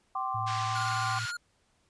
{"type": "chord", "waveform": "sine", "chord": "G suspended fourth", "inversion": "none", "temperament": "equal with one note detuned", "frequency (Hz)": [770.5, 1046.5, 1174.7], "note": ["G5", "C6", "D6"], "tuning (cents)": [-30, 0, 0], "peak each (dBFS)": -34, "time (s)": [0.15, 1.19], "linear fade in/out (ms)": 5}
{"type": "tone with pitch glide", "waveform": "sine", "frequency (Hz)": [111, 113.46], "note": ["A2", "A#2"], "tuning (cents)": [16, -46], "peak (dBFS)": -35, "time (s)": [0.34, 1.26], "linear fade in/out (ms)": 10, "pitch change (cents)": 38, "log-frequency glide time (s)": [0.65, 0.79]}
{"type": "band-pass noise", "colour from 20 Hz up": "pink", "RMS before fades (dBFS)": -40, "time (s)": [0.46, 1.32], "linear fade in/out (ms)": 20, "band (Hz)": [1300, 6400], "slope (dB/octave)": 24}
{"type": "tone with vibrato", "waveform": "square", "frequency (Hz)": 1423, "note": "F6", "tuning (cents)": 32, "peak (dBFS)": -35, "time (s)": [0.75, 1.37], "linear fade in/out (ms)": 5, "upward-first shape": "sine", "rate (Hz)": 19, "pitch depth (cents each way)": 29}
{"effects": ["pink hiss -70 dBFS RMS until 1.89 s", "resampled to 22050 Hz"]}